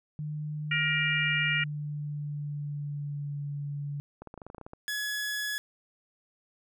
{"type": "tone with pitch glide", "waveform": "sine", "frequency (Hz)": [150.8, 143.74], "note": ["D3", "D3"], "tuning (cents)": [46, -37], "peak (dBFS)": -32, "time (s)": [0.19, 4], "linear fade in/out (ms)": 0, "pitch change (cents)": -83, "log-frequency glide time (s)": [0.82, 3.42]}
{"type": "harmonic tone", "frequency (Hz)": 472.4, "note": "A#4", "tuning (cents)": 23, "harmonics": [3, 4, 5, 6], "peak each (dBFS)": [-33, -29, -30, -32], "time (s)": [0.71, 1.64], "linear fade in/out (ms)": 5}
{"type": "clicks", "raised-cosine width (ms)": 1, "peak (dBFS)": -29, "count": 12, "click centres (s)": [4.22, 4.273, 4.341, 4.377, 4.418, 4.466, 4.501, 4.547, 4.582, 4.613, 4.665, 4.734]}
{"type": "tone", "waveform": "sawtooth", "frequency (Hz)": 1692, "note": "G#6", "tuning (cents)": 32, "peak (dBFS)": -27, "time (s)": [4.88, 5.58], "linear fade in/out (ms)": 0}
{"effects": []}